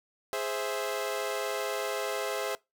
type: chord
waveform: sawtooth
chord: Ab augmented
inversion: none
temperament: equal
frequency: 415.3 / 523.3 / 659.3 Hz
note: Ab4 / C5 / E5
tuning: 0 / 0 / 0 cents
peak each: -31 dBFS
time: 0.33-2.55 s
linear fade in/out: 0 ms
effects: noise-tail reverb RT60 0.2 s tail -22 dB re dry